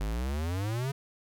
square exponential sweep, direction up, 48.54 to 141.3 Hz, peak -30 dBFS, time 0-0.92 s, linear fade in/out 10 ms, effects none

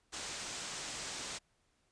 white low-pass noise, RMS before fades -43 dBFS, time 0.12-1.39 s, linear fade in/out 20 ms, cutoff 8400 Hz, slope 48 dB/octave, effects pink hiss -75 dBFS RMS until 1.91 s + resampled to 22050 Hz

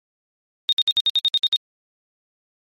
sine tone bursts, 3700 Hz, A#7, 14 cents flat, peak -14 dBFS, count 10, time 0.69-1.561 s, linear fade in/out 0 ms, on 34 ms, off 59 ms, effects MP3 64 kbps

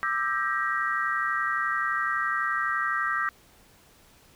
sine chord, E half-diminished seventh, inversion third, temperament just, 1186.7 / 1318.5 / 1582.2 / 1898.7 Hz, D6 / E6 / G6 / Bb6, +18 / 0 / +16 / +31 cents, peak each -30 dBFS, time 0.03-3.29 s, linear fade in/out 0 ms, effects pink hiss -57 dBFS RMS until 4.35 s

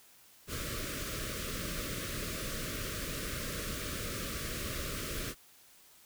pink band-stop noise, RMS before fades -38 dBFS, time 0.47-5.35 s, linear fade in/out 50 ms, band 640 to 1100 Hz, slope 96 dB/octave, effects white hiss -60 dBFS RMS until 6.05 s

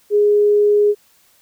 sine tone, 414.4 Hz, G#4, 4 cents flat, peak -10 dBFS, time 0.1-0.95 s, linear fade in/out 50 ms, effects white hiss -55 dBFS RMS until 1.41 s

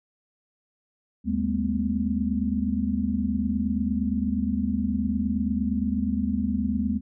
sine tone cluster, 76.8 / 202.8 / 222.2 / 251 Hz, D#2 / G#3 / A3 / B3, -22 / -41 / +17 / +28 cents, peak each -31 / -27 / -28 / -28 dBFS, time 1.24-7.01 s, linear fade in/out 50 ms, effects none

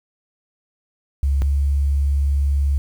sine tone pair in turn, 69.3 / 70.23 Hz, C#2 / C#2, 0 / +23 cents, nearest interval unison, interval 23 cents, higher second, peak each -15 dBFS, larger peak neither, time 1.23-1.42 / 1.42-2.78 s, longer second, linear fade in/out 0 ms, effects 8-bit

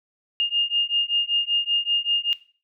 sine beating tone pair, 2826 / 2831.2 Hz, F7 / F7, +20 / +23 cents, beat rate 5.2 Hz, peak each -24 dBFS, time 0.4-2.33 s, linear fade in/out 0 ms, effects noise-tail reverb RT60 0.4 s tail -17 dB re dry

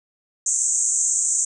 pink band-pass noise, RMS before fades -21 dBFS, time 0.46-1.45 s, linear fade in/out 5 ms, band 6400 to 8300 Hz, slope 96 dB/octave, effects none

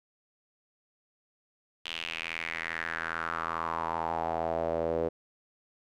sawtooth tone with band-pass filter sweep, 82.41 Hz, E2, in tune, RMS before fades -33 dBFS, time 1.85-5.09 s, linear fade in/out 10 ms, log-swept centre 3100 to 480 Hz, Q 4.2, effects none

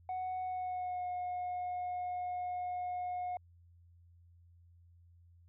sine tone with pitch glide, 740 to 721.8 Hz, F#5 to F#5, 0 to -43 cents, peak -33 dBFS, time 0.09-3.37 s, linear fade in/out 2 ms, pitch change -43 cents, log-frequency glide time 0.42-1.07 s, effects tanh soft clip ceiling -34 dBFS + added 86 Hz sine -59 dBFS peak until 5.48 s

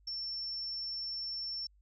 sine tone, 5410 Hz, E8, 44 cents sharp, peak -36 dBFS, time 0.07-1.67 s, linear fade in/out 5 ms, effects added 50 Hz sine -62 dBFS peak until 1.81 s

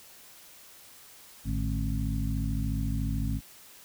harmonic tone with a mistuned harmonic, 53.9 Hz, A1, 35 cents flat, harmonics 1 / 2 / 3 / 4 / 5, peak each -30 / -33 / -35 / -36 / -37 dBFS, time 1.44-3.41 s, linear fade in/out 50 ms, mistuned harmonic 3, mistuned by -120 cents, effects white hiss -52 dBFS RMS until 3.84 s

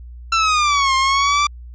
sawtooth exponential two-way sweep, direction down then up, 1353 to 1058 to 1178 Hz, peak -10 dBFS, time 0.32-1.47 s, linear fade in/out 5 ms, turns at 0.95 s, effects added 60 Hz sine -33 dBFS peak until 1.74 s + resampled to 16000 Hz

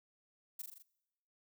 violet noise with echo, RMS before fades -43 dBFS, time 0.59-0.62 s, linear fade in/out 5 ms, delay 41 ms, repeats 5, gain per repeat -3 dB, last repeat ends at 0.825 s, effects noise-tail reverb RT60 1.0 s tail -24 dB re dry

